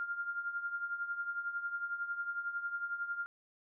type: tone with tremolo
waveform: sine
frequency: 1400 Hz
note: F6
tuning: 4 cents sharp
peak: -32 dBFS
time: 0-3.26 s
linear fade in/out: 0 ms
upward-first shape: triangle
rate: 11 Hz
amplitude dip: 75%
effects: none